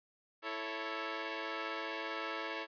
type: chord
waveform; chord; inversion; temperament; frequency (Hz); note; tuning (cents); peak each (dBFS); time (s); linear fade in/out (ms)
10% pulse; A major; second; equal; 329.6 / 440 / 554.4; E4 / A4 / C#5; 0 / 0 / 0; -34; 0.42-2.67; 50
effects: resampled to 11025 Hz